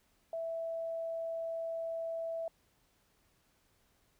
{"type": "tone", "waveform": "sine", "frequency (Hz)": 659.3, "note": "E5", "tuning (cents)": 0, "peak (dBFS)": -35, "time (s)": [0.33, 2.48], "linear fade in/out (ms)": 2, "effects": ["pink hiss -72 dBFS RMS until 4.19 s"]}